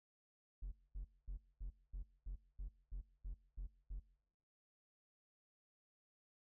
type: tone bursts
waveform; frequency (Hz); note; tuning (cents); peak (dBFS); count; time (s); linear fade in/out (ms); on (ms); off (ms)
triangle; 44.71; F1; +41; -40; 11; 0.62-3.998; 10; 98; 230
effects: noise-tail reverb RT60 0.9 s tail -23 dB re dry + tanh soft clip ceiling -37 dBFS